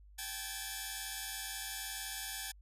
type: tone cluster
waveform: 5% pulse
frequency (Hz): 779 / 865 / 1669 / 1748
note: G5 / A5 / G#6 / A6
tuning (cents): -11 / -30 / +8 / -12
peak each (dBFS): -33 / -37 / -34 / -33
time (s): 0.18-2.52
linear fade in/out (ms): 10
effects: added 50 Hz sine -55 dBFS peak until 2.61 s + resampled to 32000 Hz